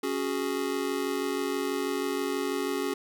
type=chord; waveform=square; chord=C# suspended fourth; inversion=none; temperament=just; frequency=277.2 / 369.6 / 415.8 Hz; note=C#4 / F#4 / G#4; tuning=0 / -2 / +2 cents; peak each=-33 dBFS; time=0.03-2.94 s; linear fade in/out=5 ms; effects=none